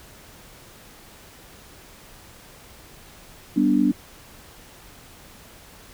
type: chord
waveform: sine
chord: G major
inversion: none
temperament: equal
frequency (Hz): 196 / 246.9 / 293.7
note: G3 / B3 / D4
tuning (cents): 0 / 0 / 0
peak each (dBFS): -23 / -20 / -19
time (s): 3.56-3.92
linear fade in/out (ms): 10
effects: pink hiss -47 dBFS RMS until 5.93 s